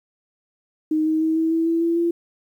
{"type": "tone with pitch steps", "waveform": "sine", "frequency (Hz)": [311.1, 315.1, 319.1, 323.2, 327.3, 331.5, 335.7, 340], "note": ["D#4", "D#4", "D#4", "E4", "E4", "E4", "E4", "F4"], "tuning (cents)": [0, 22, 44, -34, -12, 10, 32, -46], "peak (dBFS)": -17, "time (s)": [0.91, 2.11], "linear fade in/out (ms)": 5, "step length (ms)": 150, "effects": ["9-bit"]}